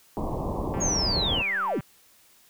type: low-pass noise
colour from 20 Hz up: pink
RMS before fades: -29 dBFS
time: 0.17-1.42 s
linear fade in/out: 0 ms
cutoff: 1100 Hz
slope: 96 dB/octave
type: click train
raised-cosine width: 0.5 ms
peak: -27 dBFS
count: 209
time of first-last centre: 0.74-1.807 s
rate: 195 Hz
type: linear sweep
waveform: sine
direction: down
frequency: 6700 to 56.3 Hz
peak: -24 dBFS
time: 0.8-1.81 s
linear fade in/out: 20 ms
effects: white hiss -58 dBFS RMS until 2.49 s

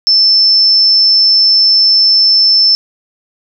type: tone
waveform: sine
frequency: 5300 Hz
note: E8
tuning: 9 cents sharp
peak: -5 dBFS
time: 0.07-2.75 s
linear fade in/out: 0 ms
effects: none

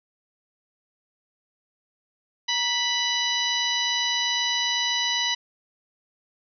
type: harmonic tone with a mistuned harmonic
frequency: 987.8 Hz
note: B5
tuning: in tune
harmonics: 1 / 2 / 3 / 4 / 5 / 6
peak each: -32 / -29 / -27 / -27 / -33 / -33 dBFS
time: 2.48-5.35 s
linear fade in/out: 10 ms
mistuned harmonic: 1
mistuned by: -71 cents
effects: none

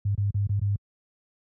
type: tone with dropouts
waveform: sine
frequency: 101 Hz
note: G#2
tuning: 48 cents flat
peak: -21 dBFS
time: 0.05-0.76 s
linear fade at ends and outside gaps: 5 ms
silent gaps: 0.15-0.177 / 0.307-0.344 / 0.47-0.493 / 0.596-0.614 s
effects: high-pass 60 Hz 12 dB/octave

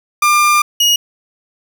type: tone pair in turn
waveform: 30% pulse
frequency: 1197 / 2884 Hz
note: D6 / F#7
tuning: +33 / -45 cents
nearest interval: octave + minor third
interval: 1522 cents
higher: second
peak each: -6 dBFS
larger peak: neither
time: 0.22-0.62 / 0.8-0.96 s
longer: first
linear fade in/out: 5 ms
effects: none

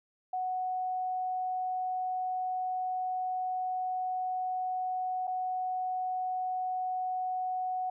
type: tone with dropouts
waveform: sine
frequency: 740 Hz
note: F#5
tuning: in tune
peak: -30 dBFS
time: 0.33-7.9 s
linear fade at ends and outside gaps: 5 ms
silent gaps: 5.271-5.276 s
effects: none

